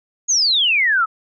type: exponential sweep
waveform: sine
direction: down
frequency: 6740 to 1256 Hz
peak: -13 dBFS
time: 0.28-1.06 s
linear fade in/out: 20 ms
effects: none